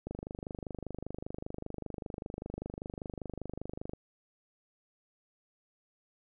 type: click train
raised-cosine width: 2 ms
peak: -25 dBFS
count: 98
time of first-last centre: 0.07-3.935 s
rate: 25.1 Hz
effects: none